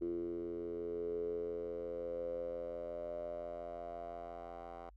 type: tone with band-pass filter sweep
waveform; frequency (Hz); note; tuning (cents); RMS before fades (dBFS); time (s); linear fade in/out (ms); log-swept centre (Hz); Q
10% pulse; 85.7; F2; -32; -42; 0.01-4.9; 10; 350 to 800; 9.3
effects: added 50 Hz sine -57 dBFS peak until 4.96 s